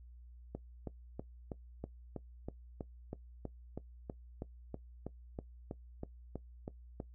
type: click train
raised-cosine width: 2 ms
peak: -27 dBFS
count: 21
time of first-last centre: 0.55-7.002 s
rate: 3.1 Hz
effects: noise-tail reverb RT60 0.1 s tail -18 dB re dry + added 60 Hz sine -52 dBFS peak until 7.14 s